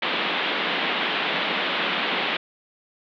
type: band-pass noise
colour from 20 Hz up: white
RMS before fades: -25 dBFS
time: 0.02-2.37 s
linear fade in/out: 5 ms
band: 170 to 3600 Hz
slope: 48 dB/octave
effects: none